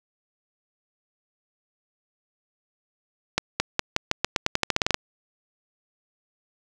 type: accelerating click train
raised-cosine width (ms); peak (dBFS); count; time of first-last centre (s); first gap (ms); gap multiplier
0.2; -3; 16; 3.38-4.944; 220; 0.88
effects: none